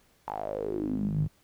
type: tone with band-pass filter sweep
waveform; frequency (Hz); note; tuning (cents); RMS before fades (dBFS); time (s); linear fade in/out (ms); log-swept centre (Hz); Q
sawtooth; 51.91; G#1; 0; -31; 0.27-1.28; 10; 910 to 130; 8
effects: pink hiss -65 dBFS RMS until 1.43 s